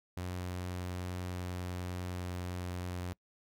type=tone with pitch glide; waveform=sawtooth; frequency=90.3 to 89.62 Hz; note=F#2 to F2; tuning=-42 to +45 cents; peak=-33 dBFS; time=0.17-3.13 s; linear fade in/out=0 ms; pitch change=-13 cents; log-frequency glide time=0.58-2.94 s; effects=noise-tail reverb RT60 0.1 s tail -24 dB re dry